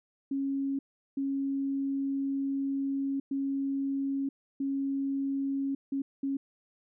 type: tone bursts at uneven times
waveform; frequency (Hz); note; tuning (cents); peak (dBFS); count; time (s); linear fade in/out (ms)
sine; 274.4; C#4; -17; -28; 6; 0.31-0.79 / 1.17-3.2 / 3.31-4.29 / 4.6-5.75 / 5.92-6.02 / 6.23-6.37; 5
effects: none